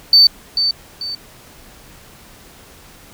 sine tone with echo, 4550 Hz, C#8, 44 cents sharp, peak -4 dBFS, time 0.13-0.27 s, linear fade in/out 2 ms, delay 440 ms, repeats 2, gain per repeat -9 dB, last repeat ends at 1.15 s, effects tanh soft clip ceiling -1 dBFS + pink hiss -43 dBFS RMS until 3.13 s

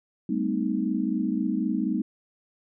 sine chord, A half-diminished seventh, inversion third, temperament equal with one note detuned, 196 / 220 / 254.9 / 311.1 Hz, G3 / A3 / C4 / Eb4, 0 / 0 / -45 / 0 cents, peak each -29 dBFS, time 0.29-2.02 s, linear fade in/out 5 ms, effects none

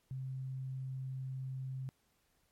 sine tone, 131.6 Hz, C3, 10 cents sharp, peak -38 dBFS, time 0.11-1.89 s, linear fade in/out 0 ms, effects pink hiss -75 dBFS RMS until 2.51 s + MP3 64 kbps

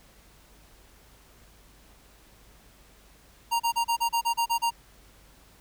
square tone bursts, 932.3 Hz, A#5, in tune, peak -23 dBFS, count 10, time 3.51-4.707 s, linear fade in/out 20 ms, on 90 ms, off 33 ms, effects added 50 Hz sine -58 dBFS peak until 5.6 s + pink hiss -57 dBFS RMS until 5.6 s

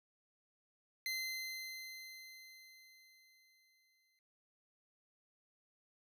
25% pulse tone with exponential decay, 2066 Hz, C7, 22 cents flat, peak -33 dBFS, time 1.06-4.19 s, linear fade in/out 1 ms, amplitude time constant 680 ms, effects none

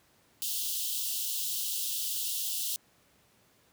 white high-pass noise, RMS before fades -33 dBFS, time 0.42-2.76 s, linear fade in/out 0 ms, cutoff 2800 Hz, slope 96 dB/octave, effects pink hiss -65 dBFS RMS until 3.72 s + high-pass 80 Hz 12 dB/octave

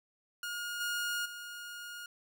sawtooth tone with level steps, 1429 Hz, F6, 39 cents sharp, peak -33 / -29 / -39 dBFS, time 0.43-2.06 s, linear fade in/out 2 ms, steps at 0.8 / 1.25 s, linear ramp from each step 10 ms, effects none

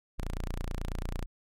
sawtooth tone, 29.14 Hz, A#0, in tune, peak -28 dBFS, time 0.18-1.26 s, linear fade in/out 10 ms, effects MP3 64 kbps

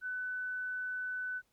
sine tone, 1500 Hz, F#6, 23 cents sharp, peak -35 dBFS, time 0.01-1.42 s, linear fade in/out 50 ms, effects pink hiss -75 dBFS RMS until 1.52 s

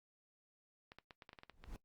clicks, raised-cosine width 0.3 ms, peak -37 dBFS, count 10, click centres 0.919 / 0.986 / 1.108 / 1.222 / 1.292 / 1.331 / 1.388 / 1.434 / 1.497 / 1.64 s
brown noise with exponential growth, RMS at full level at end -43 dBFS, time 1.47-1.76 s, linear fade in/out 0 ms, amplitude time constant 62 ms
effects noise-tail reverb RT60 0.1 s tail -18 dB re dry + Opus 48 kbps

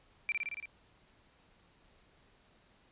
sine tone with echo, 2349 Hz, D7, in tune, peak -29 dBFS, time 0.29-0.32 s, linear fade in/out 0 ms, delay 56 ms, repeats 6, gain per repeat -2 dB, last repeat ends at 0.656 s, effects pink hiss -66 dBFS RMS until 2.91 s + resampled to 8000 Hz

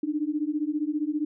sine beating tone pair, 293.7 / 308.7 Hz, D4 / D#4, 0 / -14 cents, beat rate 15 Hz, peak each -28 dBFS, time 0.03-1.25 s, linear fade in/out 5 ms, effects none

